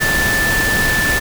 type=tone in noise; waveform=sine; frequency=1760 Hz; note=A6; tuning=in tune; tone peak=-15 dBFS; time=0-1.2 s; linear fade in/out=20 ms; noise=pink; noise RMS=-19 dBFS; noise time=0-1.2 s; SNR=+1 dB; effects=none